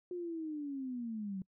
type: linear sweep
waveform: sine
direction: down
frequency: 361.1 to 184.3 Hz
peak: -37 dBFS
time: 0.11-1.42 s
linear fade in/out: 2 ms
effects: noise-tail reverb RT60 0.1 s tail -26 dB re dry